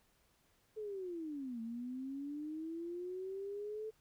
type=linear two-way sweep; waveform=sine; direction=down then up; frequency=440 to 224.1 to 440 Hz; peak=-40 dBFS; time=0.76-3.91 s; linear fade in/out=20 ms; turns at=1.61 s; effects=pink hiss -73 dBFS RMS until 4 s